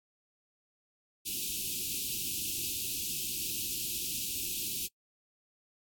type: band-stop noise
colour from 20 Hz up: white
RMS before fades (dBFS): -35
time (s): 1.25-4.88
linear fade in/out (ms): 20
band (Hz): 390 to 2500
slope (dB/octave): 96
effects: noise-tail reverb RT60 0.1 s tail -24 dB re dry + AAC 64 kbps